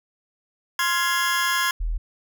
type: chord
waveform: sawtooth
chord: F minor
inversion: second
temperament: just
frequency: 1047.7 / 1396.9 / 1676.3 Hz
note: C6 / F6 / Ab6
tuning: +2 / 0 / +16 cents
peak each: -20 / -24 / -20 dBFS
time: 0.79-1.71 s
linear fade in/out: 2 ms
type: tone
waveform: sine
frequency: 40.56 Hz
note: E1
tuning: 27 cents flat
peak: -22 dBFS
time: 1.8-1.98 s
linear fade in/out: 10 ms
effects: none